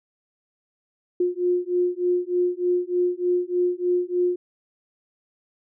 sine beating tone pair, 355.2 / 358.5 Hz, F4 / F4, +29 / +45 cents, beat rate 3.3 Hz, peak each -23 dBFS, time 1.2-4.36 s, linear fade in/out 5 ms, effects none

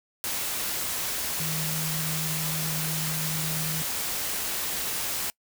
sine tone in noise, 157.1 Hz, D#3, 17 cents sharp, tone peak -31 dBFS, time 1.4-3.82 s, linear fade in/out 0 ms, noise white, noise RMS -30 dBFS, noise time 0.24-5.3 s, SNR -4 dB, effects noise-tail reverb RT60 0.1 s tail -25 dB re dry

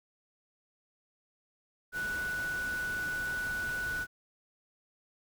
sine tone in noise, 1480 Hz, F#6, in tune, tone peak -32 dBFS, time 1.92-4.07 s, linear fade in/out 50 ms, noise pink, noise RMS -44 dBFS, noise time 1.92-4.07 s, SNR +9 dB, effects none

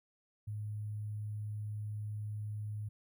sine tone with sample-and-hold, 105.5 Hz, G#2, 28 cents sharp, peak -37 dBFS, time 0.47-2.89 s, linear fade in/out 10 ms, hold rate 11025 Hz, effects none

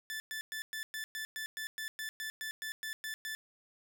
sawtooth tone bursts, 1753 Hz, A6, 7 cents flat, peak -34 dBFS, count 16, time 0.1-3.35 s, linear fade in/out 0 ms, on 100 ms, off 110 ms, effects none

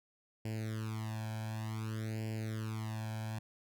sawtooth tone with flanger, 110 Hz, A2, in tune, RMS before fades -39 dBFS, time 0.45-3.39 s, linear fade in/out 5 ms, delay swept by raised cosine 0.4 to 1.26 ms, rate 0.55 Hz, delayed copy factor +1, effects none

